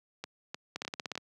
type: two click trains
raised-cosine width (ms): 0.2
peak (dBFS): -20 / -18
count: 4 / 8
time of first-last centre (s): 0.24-1.155 / 0.76-1.177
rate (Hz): 3.28 / 16.8
effects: high-pass 150 Hz 12 dB/octave

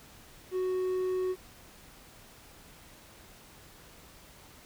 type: tone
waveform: triangle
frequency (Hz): 370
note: F#4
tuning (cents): 0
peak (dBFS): -26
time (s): 0.51-1.36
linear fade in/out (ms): 50
effects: pink hiss -54 dBFS RMS until 4.65 s

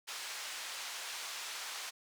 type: band-pass noise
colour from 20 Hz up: white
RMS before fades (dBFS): -43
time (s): 0.07-1.91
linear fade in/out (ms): 20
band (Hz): 790 to 5900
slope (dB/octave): 12
effects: none

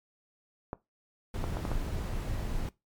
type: clicks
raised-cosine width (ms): 1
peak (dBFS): -20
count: 5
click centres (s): 0.731 / 1.441 / 1.57 / 1.652 / 1.716
type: noise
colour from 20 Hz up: brown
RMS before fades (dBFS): -33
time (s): 1.34-2.69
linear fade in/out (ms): 2
effects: noise-tail reverb RT60 0.2 s tail -20 dB re dry + MP3 96 kbps

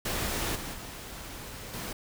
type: noise with level steps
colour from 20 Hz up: pink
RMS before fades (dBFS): -31 / -38 / -42 / -37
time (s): 0.05-1.93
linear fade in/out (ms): 5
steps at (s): 0.55 / 0.73 / 1.73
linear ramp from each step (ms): 10
effects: none

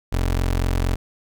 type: tone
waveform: 25% pulse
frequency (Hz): 44.27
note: F1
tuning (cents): +24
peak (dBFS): -15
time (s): 0.12-0.96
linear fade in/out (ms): 10
effects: none

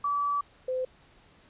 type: tone pair in turn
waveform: sine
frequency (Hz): 1151 / 512.7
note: D6 / C5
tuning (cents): -35 / -35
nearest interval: octave + major second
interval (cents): 1400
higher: first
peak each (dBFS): -25 / -27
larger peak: first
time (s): 0.04-0.41 / 0.68-0.85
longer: first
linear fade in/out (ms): 5
effects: pink hiss -59 dBFS RMS until 1.49 s + resampled to 8000 Hz

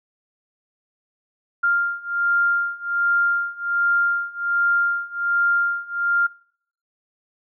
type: beating tone pair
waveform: sine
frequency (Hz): 1396.9 / 1398.2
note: F6 / F6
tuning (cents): 0 / +2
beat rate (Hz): 1.3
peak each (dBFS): -22 / -21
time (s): 1.63-6.27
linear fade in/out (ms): 10
effects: noise-tail reverb RT60 0.6 s tail -23 dB re dry

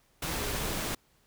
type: tone in noise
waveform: sine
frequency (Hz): 415.3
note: G#4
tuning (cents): 0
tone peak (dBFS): -43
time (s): 0.33-0.56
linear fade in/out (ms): 5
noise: pink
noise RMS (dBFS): -33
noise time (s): 0.22-0.95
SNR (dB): -13
effects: pink hiss -67 dBFS RMS until 1.26 s

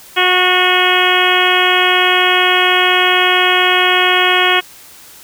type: harmonic tone with a mistuned harmonic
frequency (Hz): 364.2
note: F#4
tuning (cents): -27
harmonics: 1 / 2 / 3 / 4 / 5 / 6 / 7 / 8 / 9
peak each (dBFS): -18 / -18 / -18 / -18 / -18 / -18 / -18 / -18 / -18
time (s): 0.16-4.61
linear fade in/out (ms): 20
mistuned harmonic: 3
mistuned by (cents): +16
effects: white hiss -39 dBFS RMS until 5.23 s

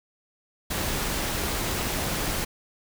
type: noise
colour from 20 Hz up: pink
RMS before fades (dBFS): -28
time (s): 0.7-2.45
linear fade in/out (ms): 10
effects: none

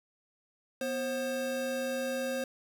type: tone pair together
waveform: square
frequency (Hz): 245.8 / 532.1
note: B3 / C5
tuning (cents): -8 / +29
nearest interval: octave + minor second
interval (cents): 1337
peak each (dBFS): -38 / -33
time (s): 0.81-2.44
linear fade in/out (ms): 2
effects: none

